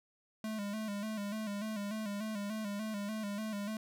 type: tone with vibrato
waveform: square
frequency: 210 Hz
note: G#3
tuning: 19 cents sharp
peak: -37 dBFS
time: 0.44-3.77 s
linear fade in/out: 2 ms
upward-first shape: square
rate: 3.4 Hz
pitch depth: 63 cents each way
effects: none